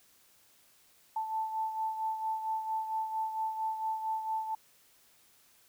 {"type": "beating tone pair", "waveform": "sine", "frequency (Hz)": [880, 884.4], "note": ["A5", "A5"], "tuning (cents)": [0, 9], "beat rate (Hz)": 4.4, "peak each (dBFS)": [-32, -40], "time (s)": [1.16, 4.55], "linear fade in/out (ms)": 5, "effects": ["white hiss -64 dBFS RMS until 5.68 s"]}